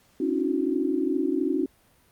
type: tone cluster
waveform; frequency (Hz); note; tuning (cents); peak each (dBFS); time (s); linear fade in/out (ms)
sine; 268.3 / 291.2 / 323.3 / 367.8; C4 / D4 / E4 / F#4; +44 / -15 / -34 / -10; -28; 0.2-1.66; 5
effects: pink hiss -61 dBFS RMS until 2.11 s + Opus 48 kbps